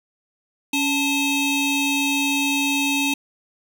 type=ring-modulated tone; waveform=35% pulse; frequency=1161 Hz; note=D6; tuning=20 cents flat; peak=-14 dBFS; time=0.73-3.14 s; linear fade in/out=5 ms; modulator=1440 Hz; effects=none